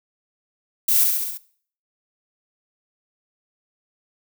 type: noise with echo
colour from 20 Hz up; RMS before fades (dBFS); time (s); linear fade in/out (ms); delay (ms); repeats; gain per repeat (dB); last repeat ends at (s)
violet; -18; 0.88-1.04; 5; 67; 5; -3; 1.375
effects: noise-tail reverb RT60 0.5 s tail -18 dB re dry